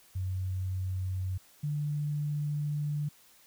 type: tone pair in turn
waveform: sine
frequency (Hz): 93.3 / 147.63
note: F#2 / D3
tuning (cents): +15 / +9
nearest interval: minor sixth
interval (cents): 794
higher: second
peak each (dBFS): -30 / -29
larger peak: second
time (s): 0.15-1.38 / 1.63-3.09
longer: second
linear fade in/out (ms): 10
effects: white hiss -60 dBFS RMS until 3.46 s

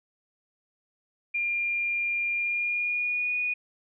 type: tone with pitch glide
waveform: sine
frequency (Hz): 2400 to 2463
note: D7 to D#7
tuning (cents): +37 to -18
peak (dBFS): -25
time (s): 1.34-3.54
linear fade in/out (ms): 10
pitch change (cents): +45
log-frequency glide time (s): 2.36-3.35
effects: none

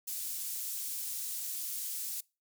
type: high-pass noise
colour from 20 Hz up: pink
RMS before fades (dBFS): -38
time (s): 0.07-2.21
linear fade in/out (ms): 10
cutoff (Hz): 8500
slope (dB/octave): 12
effects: noise-tail reverb RT60 0.3 s tail -25 dB re dry

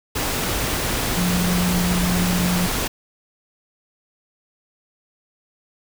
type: tone in noise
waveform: sine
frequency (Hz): 178.3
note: F3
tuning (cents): +36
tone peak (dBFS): -19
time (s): 1.17-2.67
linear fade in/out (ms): 10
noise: pink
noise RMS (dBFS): -23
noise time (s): 0.15-2.88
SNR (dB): +1
effects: none

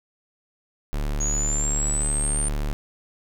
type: tone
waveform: square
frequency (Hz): 36.71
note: D1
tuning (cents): 0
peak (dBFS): -24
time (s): 0.93-2.73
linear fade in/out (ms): 0
type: exponential sweep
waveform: sine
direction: up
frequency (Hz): 6645 to 9010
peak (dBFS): -24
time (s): 1.2-2.49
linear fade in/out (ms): 10
effects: none

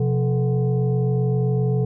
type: tone with frequency modulation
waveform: sine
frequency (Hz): 128.2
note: C3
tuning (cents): -35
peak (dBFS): -17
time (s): 0-1.85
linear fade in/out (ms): 5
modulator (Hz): 304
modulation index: 0.86
effects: none

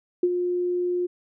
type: tone with ADSR envelope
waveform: sine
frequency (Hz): 356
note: F4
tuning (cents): +33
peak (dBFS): -15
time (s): 0.23-1.07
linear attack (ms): 4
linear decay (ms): 49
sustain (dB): -7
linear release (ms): 16
effects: none

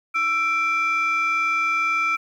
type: tone pair together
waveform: sine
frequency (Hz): 1331 / 2349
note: E6 / D7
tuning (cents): +16 / 0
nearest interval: minor seventh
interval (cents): 984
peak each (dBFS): -20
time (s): 0.14-2.17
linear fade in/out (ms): 20
effects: tanh soft clip ceiling -15 dBFS + 9-bit

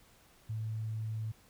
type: tone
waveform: sine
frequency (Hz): 110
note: A2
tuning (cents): 0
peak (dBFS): -34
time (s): 0.49-1.32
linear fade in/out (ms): 10
effects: pink hiss -63 dBFS RMS until 1.49 s

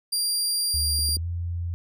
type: tone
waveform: 25% pulse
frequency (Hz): 4769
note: D8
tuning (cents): +26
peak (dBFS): -18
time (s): 0.12-1.17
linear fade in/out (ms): 10
type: tone with pitch glide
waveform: sine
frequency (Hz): 75.4 to 86.11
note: D2 to F2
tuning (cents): +46 to -24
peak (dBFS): -26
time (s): 0.74-1.74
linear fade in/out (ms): 0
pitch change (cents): +230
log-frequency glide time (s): 1.1-1.26
type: clicks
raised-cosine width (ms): 3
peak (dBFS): -32 / -30 / -26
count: 3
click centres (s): 0.991 / 1.09 / 1.169
effects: none

